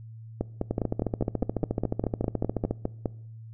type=two click trains; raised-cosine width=2 ms; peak=-13 / -13 dBFS; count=14 / 29; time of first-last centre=0.41-3.058 / 0.71-2.71 s; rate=4.91 / 14 Hz; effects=noise-tail reverb RT60 0.7 s tail -22 dB re dry + added 112 Hz sine -41 dBFS peak until 3.53 s